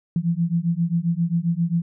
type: beating tone pair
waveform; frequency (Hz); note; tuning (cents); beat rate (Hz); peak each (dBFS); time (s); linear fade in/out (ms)
sine; 165.7 / 173.2; E3 / F3; +9 / -14; 7.5; -22; 0.16-1.82; 2
effects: none

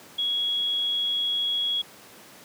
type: tone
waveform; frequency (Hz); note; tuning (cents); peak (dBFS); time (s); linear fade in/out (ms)
sine; 3331; G#7; +4; -23; 0.18-1.82; 10
effects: pink hiss -48 dBFS RMS until 2.44 s + high-pass 200 Hz 12 dB/octave

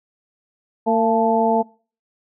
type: harmonic tone with a mistuned harmonic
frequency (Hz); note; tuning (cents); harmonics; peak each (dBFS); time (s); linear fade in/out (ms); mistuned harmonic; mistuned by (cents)
227; A#3; -46; 1 / 2 / 3 / 4; -20 / -20 / -20 / -20; 0.86-1.63; 20; 4; -61
effects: noise-tail reverb RT60 0.4 s tail -23 dB re dry

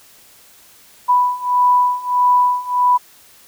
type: beating tone pair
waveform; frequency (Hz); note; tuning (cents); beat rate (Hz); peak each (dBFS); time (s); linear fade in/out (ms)
sine; 987.8 / 989.4; B5 / B5; 0 / +3; 1.6; -16 / -14; 1.08-2.98; 20
effects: white hiss -47 dBFS RMS until 3.47 s

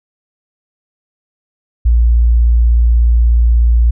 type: tone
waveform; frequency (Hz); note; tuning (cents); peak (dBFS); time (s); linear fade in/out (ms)
sine; 58.27; A#1; 0; -6; 1.85-3.91; 10
effects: none

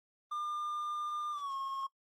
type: tone with pitch glide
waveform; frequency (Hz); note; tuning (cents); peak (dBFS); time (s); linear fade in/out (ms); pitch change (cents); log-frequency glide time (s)
triangle; 1202 to 1083.3; D6 to C#6; +40 to -40; -33; 0.31-1.87; 10; -180; 1.31-1.53
effects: noise-tail reverb RT60 0.1 s tail -20 dB re dry + Opus 24 kbps

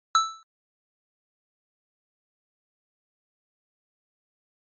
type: tone with exponential decay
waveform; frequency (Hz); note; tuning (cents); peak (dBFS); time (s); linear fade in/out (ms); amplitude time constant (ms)
square; 1318.5; E6; 0; -14; 0.15-0.43; 1; 59
effects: MP3 32 kbps

